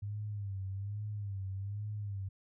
sine tone with vibrato, 100.5 Hz, G2, 44 cents sharp, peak -36 dBFS, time 0.02-2.29 s, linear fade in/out 10 ms, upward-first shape sine, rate 1.2 Hz, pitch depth 84 cents each way, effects none

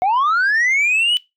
sine linear sweep, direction up, 707 to 3010 Hz, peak -11 dBFS, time 0.02-1.17 s, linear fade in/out 0 ms, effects noise-tail reverb RT60 0.2 s tail -21 dB re dry + tanh soft clip ceiling -12 dBFS

